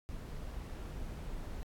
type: noise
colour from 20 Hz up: brown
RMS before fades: -42 dBFS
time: 0.09-1.63 s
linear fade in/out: 0 ms
effects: AAC 64 kbps